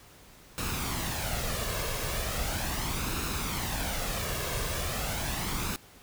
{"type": "noise with flanger", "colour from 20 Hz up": "pink", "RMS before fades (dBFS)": -32, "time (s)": [0.58, 5.76], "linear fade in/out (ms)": 0, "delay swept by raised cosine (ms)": [0.75, 1.85], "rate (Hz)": 0.38, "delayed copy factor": 0.5, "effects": ["pink hiss -54 dBFS RMS until 6.02 s"]}